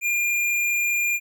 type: tone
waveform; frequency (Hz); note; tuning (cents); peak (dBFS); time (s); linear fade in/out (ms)
square; 2405; D7; +41; -21; 0.01-1.2; 50
effects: none